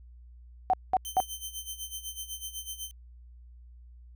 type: tone bursts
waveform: sine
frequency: 750 Hz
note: F#5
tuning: 23 cents sharp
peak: -20 dBFS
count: 3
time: 0.7-1.202 s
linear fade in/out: 0 ms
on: 34 ms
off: 200 ms
type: tone with tremolo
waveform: 10% pulse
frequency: 3094 Hz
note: G7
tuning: 23 cents flat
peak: -26 dBFS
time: 1.05-2.91 s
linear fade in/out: 0 ms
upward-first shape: sine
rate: 8 Hz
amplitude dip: 80%
effects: added 60 Hz sine -48 dBFS peak until 4.15 s